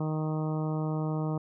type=harmonic tone; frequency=155.56 Hz; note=D#3; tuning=in tune; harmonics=1 / 2 / 3 / 4 / 5 / 6 / 7 / 8; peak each=-29 / -35 / -39 / -41 / -43 / -45 / -46 / -47 dBFS; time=0-1.38 s; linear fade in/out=5 ms; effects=none